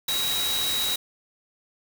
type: tone in noise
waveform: sine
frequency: 3840 Hz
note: B7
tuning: 49 cents flat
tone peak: -25 dBFS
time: 0.08-0.96 s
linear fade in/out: 5 ms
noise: white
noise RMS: -29 dBFS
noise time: 0.08-0.96 s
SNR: +1 dB
effects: none